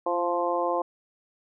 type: harmonic tone with a mistuned harmonic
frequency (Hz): 174.61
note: F3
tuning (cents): 0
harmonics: 2 / 3 / 4 / 5 / 6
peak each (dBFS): -31 / -28 / -30 / -31 / -30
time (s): 0.06-0.82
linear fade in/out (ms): 5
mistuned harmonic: 2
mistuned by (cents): -24
effects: none